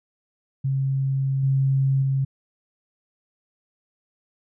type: tone with level steps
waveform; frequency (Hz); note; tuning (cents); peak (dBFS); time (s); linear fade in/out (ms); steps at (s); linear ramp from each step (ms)
sine; 135.2; C#3; -43; -20 / -17 / -19; 0.64-2.25; 10; 1.43 / 2.02; 5
effects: none